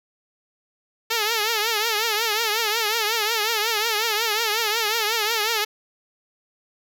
5% pulse tone with vibrato, 440 Hz, A4, in tune, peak -9 dBFS, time 1.1-5.65 s, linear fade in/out 10 ms, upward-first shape triangle, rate 5.5 Hz, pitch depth 130 cents each way, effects none

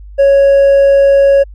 sine tone with hard clipping, 554.4 Hz, C#5, in tune, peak -5 dBFS, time 0.18-1.44 s, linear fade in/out 20 ms, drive 2 dB, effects added 50 Hz sine -29 dBFS peak until 1.54 s

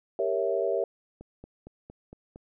sine chord, G diminished seventh, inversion none, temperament equal with one note detuned, 394.5 / 466.2 / 554.4 / 659.3 Hz, G4 / Bb4 / Db5 / Fb5, +11 / 0 / 0 / 0 cents, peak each -30 dBFS, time 0.19-0.84 s, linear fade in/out 2 ms
click train, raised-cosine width 2 ms, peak -31 dBFS, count 6, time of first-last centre 1.21-2.359 s, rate 4.35 Hz
effects none

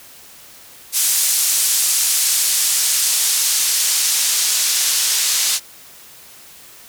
white noise with band-pass filter sweep, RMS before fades -17 dBFS, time 0.92-5.6 s, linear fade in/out 50 ms, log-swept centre 8300 to 5500 Hz, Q 0.82, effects white hiss -42 dBFS RMS until 6.88 s

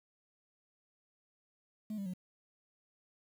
sine tone with pitch steps, 214.5 / 197.84 / 182.47 Hz, A3 / G3 / F#3, -44 / +16 / -24 cents, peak -34 dBFS, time 1.9-2.137 s, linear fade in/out 5 ms, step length 79 ms, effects tanh soft clip ceiling -36 dBFS + 10-bit

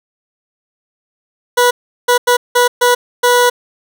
20% pulse tone bursts at uneven times, 489.2 Hz, B4, 16 cents flat, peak -3 dBFS, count 6, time 1.57-1.71 / 2.08-2.18 / 2.27-2.37 / 2.55-2.68 / 2.81-2.95 / 3.23-3.5 s, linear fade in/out 10 ms, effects none

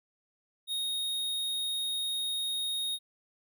square tone, 3729 Hz, A#7, in tune, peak -31 dBFS, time 0.67-2.99 s, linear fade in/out 50 ms, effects none

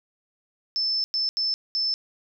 sine tone bursts at uneven times, 5274 Hz, E8, in tune, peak -22 dBFS, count 4, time 0.76-1.04 / 1.14-1.29 / 1.37-1.54 / 1.75-1.94 s, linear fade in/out 0 ms, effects none

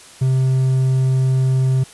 triangle tone, 130.9 Hz, C3, 1 cent sharp, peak -11 dBFS, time 0.21-1.84 s, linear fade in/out 10 ms, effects white hiss -42 dBFS RMS until 1.93 s + resampled to 24000 Hz

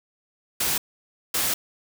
white noise bursts at uneven times, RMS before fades -24 dBFS, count 2, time 0.6-0.78 / 1.34-1.54 s, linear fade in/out 5 ms, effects none

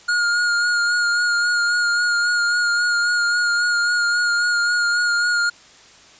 square tone with vibrato, 1425 Hz, F6, 34 cents sharp, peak -17 dBFS, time 0.08-5.5 s, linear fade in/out 10 ms, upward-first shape sine, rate 3.7 Hz, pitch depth 22 cents each way, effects white hiss -47 dBFS RMS until 6.19 s + resampled to 16000 Hz

